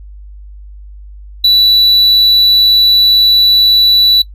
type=tone; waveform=triangle; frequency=3951 Hz; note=B7; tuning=in tune; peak=-3 dBFS; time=1.44-4.22 s; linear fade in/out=5 ms; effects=noise-tail reverb RT60 0.1 s tail -21 dB re dry + added 50 Hz sine -29 dBFS peak until 4.34 s